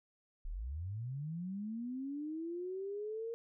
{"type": "linear sweep", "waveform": "sine", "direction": "up", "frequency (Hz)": [30.2, 466.2], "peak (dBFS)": -38, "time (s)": [0.45, 3.34], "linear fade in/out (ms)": 0, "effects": []}